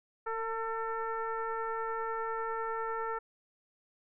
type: tone with frequency modulation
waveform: sine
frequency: 899 Hz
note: A5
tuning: 37 cents sharp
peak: -32 dBFS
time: 0.26-3.19 s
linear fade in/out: 10 ms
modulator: 447 Hz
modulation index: 1.5
effects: none